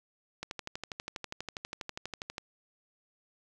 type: click train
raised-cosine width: 0.2 ms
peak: -20 dBFS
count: 25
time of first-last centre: 0.43-2.381 s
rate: 12.3 Hz
effects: none